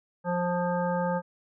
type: harmonic tone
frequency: 176.5 Hz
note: F3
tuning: 19 cents sharp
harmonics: 1 / 3 / 5 / 7 / 9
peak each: -29 / -29 / -31 / -38 / -39 dBFS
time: 0.24-1.22 s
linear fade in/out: 50 ms
effects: none